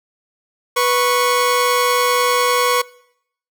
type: tone pair together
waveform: sawtooth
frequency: 492 / 1104.5 Hz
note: B4 / C#6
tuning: -7 / -7 cents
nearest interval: octave + major second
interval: 1400 cents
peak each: -13 dBFS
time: 0.76-2.82 s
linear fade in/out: 10 ms
effects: noise-tail reverb RT60 0.7 s tail -22 dB re dry